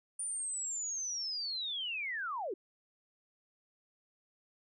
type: linear sweep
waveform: sine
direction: down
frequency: 9397 to 330 Hz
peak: -35 dBFS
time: 0.19-2.54 s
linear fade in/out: 5 ms
effects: none